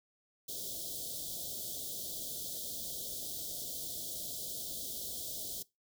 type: band-stop noise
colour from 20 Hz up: white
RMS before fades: -41 dBFS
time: 0.48-5.63 s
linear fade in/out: 10 ms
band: 700 to 3200 Hz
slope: 96 dB/octave
effects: noise-tail reverb RT60 0.2 s tail -20 dB re dry